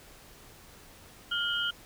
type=tone cluster; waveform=sine; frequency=1408 / 2926 / 3146 Hz; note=F6 / F#7 / G7; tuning=+14 / -20 / +6 cents; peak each=-31 / -34 / -32 dBFS; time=1.31-1.71 s; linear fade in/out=10 ms; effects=pink hiss -53 dBFS RMS until 1.85 s